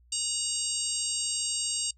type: harmonic tone with a mistuned harmonic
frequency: 932.3 Hz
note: A#5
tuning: in tune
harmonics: 3 / 4 / 5 / 6 / 7 / 8 / 9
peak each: -38 / -42 / -35 / -40 / -40 / -34 / -32 dBFS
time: 0.12-1.91 s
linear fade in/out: 5 ms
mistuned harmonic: 3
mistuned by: +38 cents
effects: noise-tail reverb RT60 0.1 s tail -24 dB re dry + added 60 Hz sine -57 dBFS peak until 1.97 s

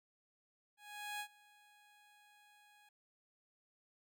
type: tone with ADSR envelope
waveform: 15% pulse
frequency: 830.6 Hz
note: G#5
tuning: in tune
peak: -34 dBFS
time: 0.77-2.89 s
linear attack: 430 ms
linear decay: 76 ms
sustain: -24 dB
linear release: 4 ms
effects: none

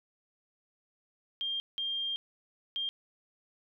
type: tone bursts at uneven times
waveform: sine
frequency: 3200 Hz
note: G7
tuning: 35 cents sharp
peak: -31 dBFS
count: 3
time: 1.41-1.6 / 1.78-2.16 / 2.76-2.89 s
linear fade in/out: 0 ms
effects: none

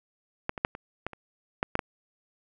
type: clicks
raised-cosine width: 0.5 ms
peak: -12 / -20 / -7 / -23 / -16 / -27 / -10 / -9 / -12 dBFS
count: 9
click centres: 0.494 / 0.578 / 0.649 / 0.751 / 1.066 / 1.133 / 1.629 / 1.754 / 1.792 s
effects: none

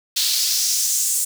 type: noise with high-pass filter sweep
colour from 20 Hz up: pink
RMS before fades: -20 dBFS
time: 0.16-1.25 s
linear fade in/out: 10 ms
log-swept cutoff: 4000 to 8000 Hz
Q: 2.5
effects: none

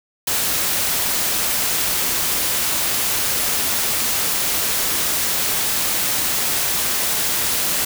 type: noise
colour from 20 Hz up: white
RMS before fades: -20 dBFS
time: 0.27-7.85 s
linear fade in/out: 5 ms
effects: none

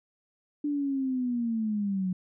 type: linear sweep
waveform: sine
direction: down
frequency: 295.7 to 181 Hz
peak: -26 dBFS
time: 0.64-2.13 s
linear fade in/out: 5 ms
effects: none

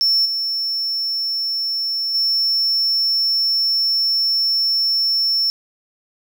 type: tone with level steps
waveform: triangle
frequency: 5400 Hz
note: E8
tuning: 41 cents sharp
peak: -12 / -18 / -14 dBFS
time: 0.01-5.5 s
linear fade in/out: 0 ms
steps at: 0.25 / 2.14 s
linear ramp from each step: 10 ms
effects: none

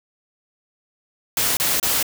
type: noise bursts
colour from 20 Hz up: white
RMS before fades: -20 dBFS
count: 3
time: 1.37-2.028 s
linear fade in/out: 2 ms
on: 200 ms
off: 29 ms
effects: none

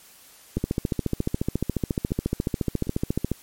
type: two click trains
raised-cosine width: 3 ms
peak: -10 / -24 dBFS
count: 40 / 4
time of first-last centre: 0.57-3.316 / 0.58-2.87 s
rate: 14.2 / 1.31 Hz
effects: white hiss -51 dBFS RMS until 3.42 s + MP3 64 kbps

